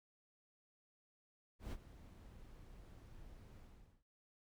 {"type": "noise with ADSR envelope", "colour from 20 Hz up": "brown", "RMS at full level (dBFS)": -42, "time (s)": [1.59, 4.04], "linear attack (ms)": 130, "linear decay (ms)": 43, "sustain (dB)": -15, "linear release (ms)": 450, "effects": []}